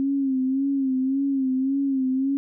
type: tone with vibrato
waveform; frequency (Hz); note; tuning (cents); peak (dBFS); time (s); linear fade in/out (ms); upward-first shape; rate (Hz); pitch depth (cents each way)
sine; 268.2; C4; +43; -20; 0-2.37; 0; sine; 1.8; 62
effects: none